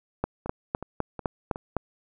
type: two click trains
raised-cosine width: 1 ms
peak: -21 / -11 dBFS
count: 4 / 7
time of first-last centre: 0.46-1.559 / 0.24-1.767 s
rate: 2.73 / 3.93 Hz
effects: none